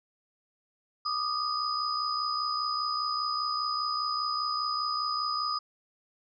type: tone cluster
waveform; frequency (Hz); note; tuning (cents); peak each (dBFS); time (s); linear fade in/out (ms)
sine; 1174 / 1239 / 4979; D6 / D#6 / D#8; -1 / -8 / 0; -35 / -31 / -32; 1.05-5.59; 10
effects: none